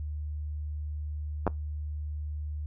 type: clicks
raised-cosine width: 1 ms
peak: -12 dBFS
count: 2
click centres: 1.467 / 1.477 s
effects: noise-tail reverb RT60 0.2 s tail -24 dB re dry + added 75 Hz sine -32 dBFS peak until 2.66 s